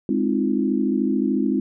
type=chord; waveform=sine; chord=F minor seventh; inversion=first; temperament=equal with one note detuned; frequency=207.7 / 261.6 / 311.1 / 344.6 Hz; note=Ab3 / C4 / Eb4 / F4; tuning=0 / 0 / 0 / -23 cents; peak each=-23 / -22 / -25 / -26 dBFS; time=0.09-1.6 s; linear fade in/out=2 ms; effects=none